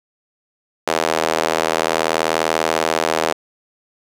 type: tone with high-pass filter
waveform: sawtooth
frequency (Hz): 80.5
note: E2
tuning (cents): -41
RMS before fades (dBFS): -19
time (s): 0.87-3.33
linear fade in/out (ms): 5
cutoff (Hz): 540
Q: 1.3
effects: low-pass 10000 Hz 12 dB/octave + 7-bit